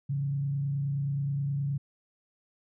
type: tone with frequency modulation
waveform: sine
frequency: 140.1 Hz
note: C#3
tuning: 19 cents sharp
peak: -27 dBFS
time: 0.09-1.78 s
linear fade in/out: 10 ms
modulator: 29.5 Hz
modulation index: 0.36
effects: none